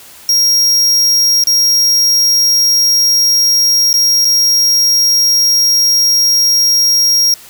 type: tone with dropouts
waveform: 45% pulse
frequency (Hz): 5600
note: F8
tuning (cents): +4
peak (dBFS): -8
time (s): 0.29-7.34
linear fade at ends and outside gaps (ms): 1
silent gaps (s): 1.438-1.471 / 3.93-3.94 / 4.247-4.252
effects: white hiss -37 dBFS RMS until 7.49 s